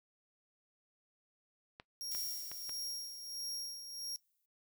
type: clicks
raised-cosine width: 0.3 ms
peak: -32 dBFS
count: 4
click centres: 1.799 / 2.149 / 2.516 / 2.694 s
type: tone with tremolo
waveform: sawtooth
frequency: 5588 Hz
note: F8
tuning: in tune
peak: -36 dBFS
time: 2.01-4.16 s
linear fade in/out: 0 ms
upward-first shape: sine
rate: 1.5 Hz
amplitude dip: 60%
type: noise with exponential decay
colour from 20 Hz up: violet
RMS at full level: -42 dBFS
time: 2.11-4.46 s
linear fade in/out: 5 ms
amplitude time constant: 510 ms
effects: noise-tail reverb RT60 0.1 s tail -18 dB re dry